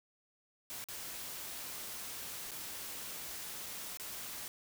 white noise with dropouts, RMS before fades -44 dBFS, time 0.7-4.48 s, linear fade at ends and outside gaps 0 ms, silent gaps 0.841-0.886 / 2.509-2.516 / 3.661-3.664 / 3.972-3.998 s, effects none

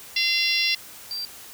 harmonic tone, 687 Hz, F5, 29 cents flat, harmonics 3 / 4 / 5 / 6 / 7 / 8, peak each -27 / -25 / -28 / -28 / -27 / -28 dBFS, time 0.16-0.75 s, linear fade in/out 5 ms
triangle tone, 4699 Hz, D8, in tune, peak -27 dBFS, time 1.11-1.25 s, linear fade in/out 0 ms
effects white hiss -43 dBFS RMS until 1.53 s

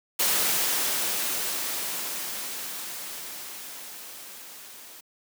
white noise with level ramp, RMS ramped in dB -23 to -46 dBFS, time 0.19-5.01 s, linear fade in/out 10 ms, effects high-pass 200 Hz 12 dB/octave

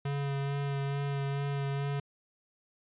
square tone with vibrato, 140.1 Hz, C#3, 19 cents sharp, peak -31 dBFS, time 0.05-2 s, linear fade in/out 5 ms, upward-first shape sine, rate 2.3 Hz, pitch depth 16 cents each way, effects resampled to 8000 Hz

